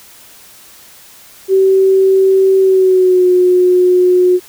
sine tone with pitch glide, 383.4 to 362.5 Hz, G4 to F#4, -38 to -35 cents, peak -6 dBFS, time 1.48-4.4 s, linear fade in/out 50 ms, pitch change -97 cents, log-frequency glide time 2.59-3.27 s, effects white hiss -40 dBFS RMS until 4.48 s

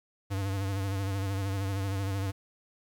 square tone with vibrato, 97.6 Hz, G2, 7 cents flat, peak -30 dBFS, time 0.3-2.32 s, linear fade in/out 20 ms, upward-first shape sine, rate 13 Hz, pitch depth 49 cents each way, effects 10-bit

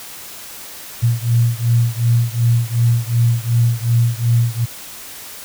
sine beating tone pair, 116.54 / 119.24 Hz, A#2 / A#2, 0 / +40 cents, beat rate 2.7 Hz, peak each -15 / -16 dBFS, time 1.02-4.66 s, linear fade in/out 20 ms, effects white hiss -34 dBFS RMS until 5.44 s

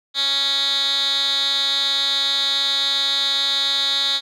10% pulse tone with band-pass filter, 277.2 Hz, C#4, in tune, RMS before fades -20 dBFS, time 0.14-4.21 s, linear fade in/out 50 ms, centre 3700 Hz, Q 7.8, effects none

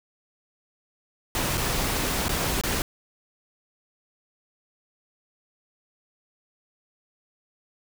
pink noise with dropouts, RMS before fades -26 dBFS, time 1.35-2.82 s, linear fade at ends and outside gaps 1 ms, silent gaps 1.573-1.577 / 2.283-2.292 / 2.612-2.636 s, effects none

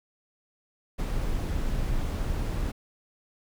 brown noise with ADSR envelope, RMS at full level -25 dBFS, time 0.98-2.72 s, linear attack 21 ms, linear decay 6 ms, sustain -3 dB, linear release 13 ms, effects none

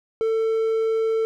triangle tone, 446.4 Hz, A4, 25 cents sharp, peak -17 dBFS, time 0.21-1.25 s, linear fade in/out 0 ms, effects none

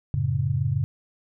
sine chord, F# minor, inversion none, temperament equal with one note detuned, 92.5 / 111.47 / 138.59 Hz, F#2 / A2 / C#3, 0 / +23 / 0 cents, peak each -28 / -26 / -24 dBFS, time 0.14-0.84 s, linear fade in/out 0 ms, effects none

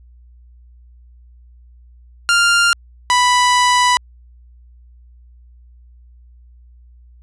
sawtooth tone pair in turn, 1396.9 / 988.4 Hz, F6 / B5, 0 / +1 cents, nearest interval tritone, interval 599 cents, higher first, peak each -7 dBFS, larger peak neither, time 2.29-2.73 / 3.1-3.97 s, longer second, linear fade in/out 0 ms, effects added 60 Hz sine -42 dBFS peak until 7.22 s + resampled to 22050 Hz

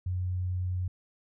sine tone, 91 Hz, F#2, 28 cents flat, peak -28 dBFS, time 0.06-0.88 s, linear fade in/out 5 ms, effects none

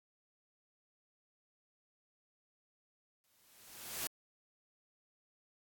white noise with exponential growth, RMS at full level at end -37 dBFS, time 3.24-4.07 s, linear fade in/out 0 ms, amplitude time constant 180 ms, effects AAC 64 kbps

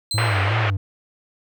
35% pulse tone with exponential decay, 4100 Hz, C8, 36 cents flat, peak -20 dBFS, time 0.11-0.62 s, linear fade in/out 1 ms, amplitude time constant 110 ms
triangle tone with vibrato, 103.83 Hz, G#2, in tune, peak -17 dBFS, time 0.14-0.77 s, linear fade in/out 5 ms, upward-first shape sine, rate 2.8 Hz, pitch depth 140 cents each way
white band-pass noise, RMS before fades -24 dBFS, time 0.18-0.7 s, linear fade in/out 0 ms, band 400 to 2400 Hz, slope 24 dB/octave
effects none

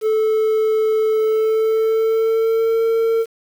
triangle tone with pitch glide, 435.5 to 453.5 Hz, A4 to A#4, -18 to -48 cents, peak -12 dBFS, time 0.01-3.26 s, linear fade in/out 50 ms, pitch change +70 cents, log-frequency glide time 1.1-2.82 s, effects 7-bit

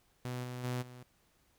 sawtooth tone with level steps, 124.6 Hz, B2, 16 cents sharp, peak -33 / -36 / -30 / -45 dBFS, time 0.25-1.03 s, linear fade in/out 0 ms, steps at 0.43 / 0.63 / 0.81 s, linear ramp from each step 20 ms, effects pink hiss -71 dBFS RMS until 1.58 s

